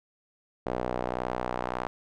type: tone with band-pass filter sweep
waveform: sawtooth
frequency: 61.74 Hz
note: B1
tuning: in tune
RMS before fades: -32 dBFS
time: 0.66-1.87 s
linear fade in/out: 0 ms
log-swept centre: 590 to 940 Hz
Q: 1.4
effects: none